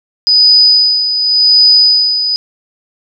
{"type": "tone with tremolo", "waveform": "sine", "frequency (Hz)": 4978, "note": "D#8", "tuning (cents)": 0, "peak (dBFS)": -3, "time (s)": [0.27, 2.36], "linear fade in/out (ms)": 0, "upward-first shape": "sine", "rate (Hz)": 0.89, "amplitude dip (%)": 60, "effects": []}